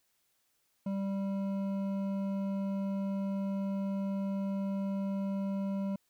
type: tone with hard clipping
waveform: triangle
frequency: 196 Hz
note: G3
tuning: in tune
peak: -33 dBFS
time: 0.86-5.96 s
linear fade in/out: 5 ms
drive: 13 dB
effects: white hiss -75 dBFS RMS until 6.09 s